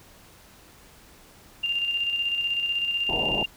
sine tone with tremolo, 2794 Hz, F7, in tune, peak -22 dBFS, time 1.63-3.46 s, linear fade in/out 10 ms, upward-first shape square, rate 16 Hz, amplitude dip 40%
white low-pass noise, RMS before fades -30 dBFS, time 3.09-3.43 s, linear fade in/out 2 ms, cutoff 940 Hz, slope 96 dB/octave
effects pink hiss -52 dBFS RMS until 3.56 s

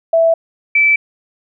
sine tone pair in turn, 659.3 / 2317 Hz, E5 / D7, 0 / -24 cents, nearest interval octave + minor seventh, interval 2176 cents, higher second, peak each -8 dBFS, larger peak neither, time 0.13-0.34 / 0.75-0.96 s, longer neither, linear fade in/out 5 ms, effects none

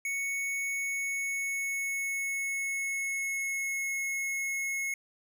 square tone with pitch glide, 2217 to 2178 Hz, C#7 to C#7, 0 to -31 cents, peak -31 dBFS, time 0.05-4.94 s, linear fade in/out 2 ms, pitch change -31 cents, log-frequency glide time 0.7-3.94 s, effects none

